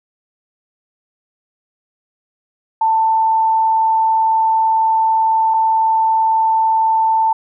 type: tone pair in turn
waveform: sine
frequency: 889 / 889 Hz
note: A5 / A5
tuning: +18 / +18 cents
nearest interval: unison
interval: 0 cents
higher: neither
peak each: -11 dBFS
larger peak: neither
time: 2.81-5.54 / 5.54-7.33 s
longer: first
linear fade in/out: 5 ms
effects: none